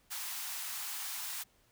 white high-pass noise, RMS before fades -40 dBFS, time 0.1-1.44 s, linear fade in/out 20 ms, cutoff 740 Hz, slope 48 dB/octave, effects pink hiss -69 dBFS RMS until 1.71 s

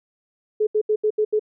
sine tone bursts, 427.3 Hz, G#4, 49 cents sharp, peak -16 dBFS, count 6, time 0.6-1.395 s, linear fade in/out 10 ms, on 70 ms, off 75 ms, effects none

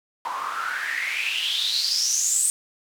white noise with band-pass filter sweep, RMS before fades -25 dBFS, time 0.25-2.5 s, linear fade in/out 0 ms, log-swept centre 940 to 8700 Hz, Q 9.2, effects none

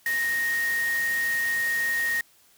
sine tone in noise, 1863 Hz, A#6, 2 cents flat, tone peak -23 dBFS, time 0.06-2.21 s, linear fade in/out 2 ms, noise white, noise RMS -36 dBFS, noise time 0.06-2.21 s, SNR +10 dB, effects white hiss -59 dBFS RMS until 2.57 s

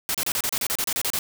white noise bursts, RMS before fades -25 dBFS, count 13, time 0.09-1.189 s, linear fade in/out 0 ms, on 55 ms, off 32 ms, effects none

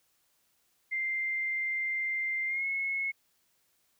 sine tone with pitch glide, 2093 to 2181 Hz, C7 to C#7, 0 to -29 cents, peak -29 dBFS, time 0.91-3.12 s, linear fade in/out 20 ms, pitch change +71 cents, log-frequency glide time 2.46-2.66 s, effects white hiss -72 dBFS RMS until 3.99 s

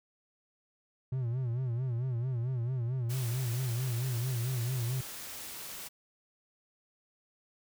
triangle tone with vibrato, 123.47 Hz, B2, in tune, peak -28 dBFS, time 1.12-5.01 s, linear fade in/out 5 ms, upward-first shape sine, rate 4.5 Hz, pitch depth 120 cents each way
white noise, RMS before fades -43 dBFS, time 3.09-5.89 s, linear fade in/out 20 ms
effects none

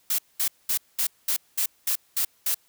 blue noise bursts, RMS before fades -24 dBFS, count 9, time 0.1-2.545 s, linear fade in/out 5 ms, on 85 ms, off 210 ms, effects white hiss -63 dBFS RMS until 2.68 s

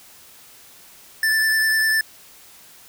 square tone with vibrato, 1760 Hz, A6, in tune, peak -17 dBFS, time 1.23-2.01 s, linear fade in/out 2 ms, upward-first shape sine, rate 10 Hz, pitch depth 17 cents each way, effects white hiss -47 dBFS RMS until 2.88 s

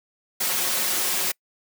white noise with comb filter, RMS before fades -24 dBFS, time 0.4-1.32 s, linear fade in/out 10 ms, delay 5.5 ms, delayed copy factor +0.55, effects noise-tail reverb RT60 0.1 s tail -26 dB re dry + high-pass 200 Hz 12 dB/octave

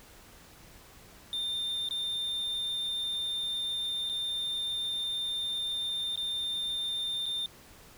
triangle tone with dropouts, 3607 Hz, A7, 42 cents sharp, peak -29 dBFS, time 1.33-7.46 s, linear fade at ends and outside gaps 1 ms, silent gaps 1.888-1.909 / 4.092-4.096 / 6.158-6.175 / 7.258-7.263 s, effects pink hiss -54 dBFS RMS until 7.97 s

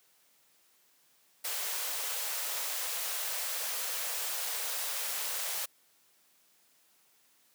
white high-pass noise, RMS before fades -35 dBFS, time 1.44-5.66 s, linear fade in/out 10 ms, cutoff 440 Hz, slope 96 dB/octave, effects white hiss -67 dBFS RMS until 7.54 s + high-pass 150 Hz 12 dB/octave

